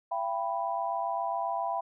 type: chord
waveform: sine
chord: E minor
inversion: none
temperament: equal with one note detuned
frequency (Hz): 676.6 / 784 / 987.8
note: E5 / G5 / B5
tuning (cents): +45 / 0 / 0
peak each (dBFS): -33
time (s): 0.11-1.81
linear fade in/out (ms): 10
effects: none